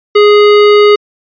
square tone, 415.3 Hz, G#4, in tune, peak -3 dBFS, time 0.15-0.96 s, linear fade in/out 10 ms, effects resampled to 11025 Hz

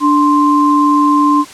sine tone pair together, 293.7 / 1046.5 Hz, D4 / C6, 0 / 0 cents, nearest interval octave + minor seventh, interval 2200 cents, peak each -10 dBFS, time 0-1.45 s, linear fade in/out 50 ms, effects white hiss -34 dBFS RMS until 1.53 s + low-pass 8000 Hz 12 dB/octave

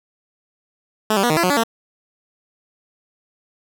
10% pulse tone with pitch steps, 215.8 / 195.5 / 241.3 / 155.3 / 338.7 / 181.9 / 286.9 / 228 Hz, A3 / G3 / B3 / D#3 / E4 / F#3 / D4 / A#3, -33 / -4 / -40 / -3 / +47 / -29 / -40 / -38 cents, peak -7 dBFS, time 1.1-1.636 s, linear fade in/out 5 ms, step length 67 ms, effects none

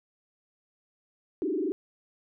sine tone with frequency modulation, 344.4 Hz, F4, 24 cents flat, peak -26 dBFS, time 1.42-1.72 s, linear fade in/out 0 ms, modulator 23.7 Hz, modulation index 2.4, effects none

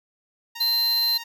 10% pulse tone with tremolo, 930 Hz, A#5, 4 cents flat, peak -25 dBFS, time 0.55-1.24 s, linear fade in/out 10 ms, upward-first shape triangle, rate 17 Hz, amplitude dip 30%
square tone, 4107 Hz, C8, 33 cents flat, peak -20 dBFS, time 0.6-1.18 s, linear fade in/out 10 ms
effects none

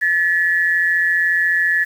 sine tone pair together, 1731 / 1905.2 Hz, A6 / A#6, -29 / +37 cents, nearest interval major second, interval 166 cents, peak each -15 / -19 dBFS, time 0.01-1.85 s, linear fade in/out 20 ms, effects 7-bit

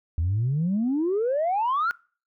sine exponential sweep, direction up, 77.78 to 1451 Hz, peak -20 dBFS, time 0.18-1.91 s, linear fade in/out 0 ms, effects noise-tail reverb RT60 0.4 s tail -25 dB re dry + tanh soft clip ceiling -18 dBFS

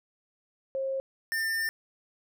sine / square tone pair in turn, 536 / 1798.7 Hz, C5 / A6, +42 / +38 cents, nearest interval octave + major sixth, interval 2096 cents, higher second, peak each -28 / -28 dBFS, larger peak neither, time 0.75-1 / 1.32-1.69 s, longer second, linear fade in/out 0 ms, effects none

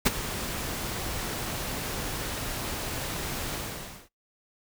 pink noise with ADSR envelope, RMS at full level -19 dBFS, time 0.05-4.09 s, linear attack 17 ms, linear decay 23 ms, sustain -14 dB, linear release 560 ms, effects noise-tail reverb RT60 0.2 s tail -26 dB re dry

